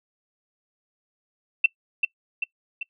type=tone with echo; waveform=sine; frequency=2679 Hz; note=E7; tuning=27 cents sharp; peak=-12 dBFS; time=1.64-1.66 s; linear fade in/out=5 ms; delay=390 ms; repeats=3; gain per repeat=-5 dB; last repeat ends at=2.83 s; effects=noise-tail reverb RT60 0.1 s tail -23 dB re dry